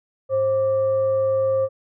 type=tone with frequency modulation; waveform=sine; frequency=532 Hz; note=C5; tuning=29 cents sharp; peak=-17 dBFS; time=0.29-1.69 s; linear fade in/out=50 ms; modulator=638 Hz; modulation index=0.27; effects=none